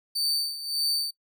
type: tone with tremolo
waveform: 40% pulse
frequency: 4574 Hz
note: D8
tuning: 47 cents flat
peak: -22 dBFS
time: 0.15-1.11 s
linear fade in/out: 10 ms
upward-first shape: sine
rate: 1.7 Hz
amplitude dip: 75%
effects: noise-tail reverb RT60 0.1 s tail -21 dB re dry